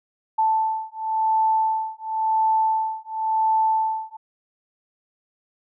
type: beating tone pair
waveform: sine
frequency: 880 / 880.94 Hz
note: A5 / A5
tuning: 0 / +2 cents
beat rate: 0.94 Hz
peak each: -22 dBFS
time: 0.38-4.17 s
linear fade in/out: 10 ms
effects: none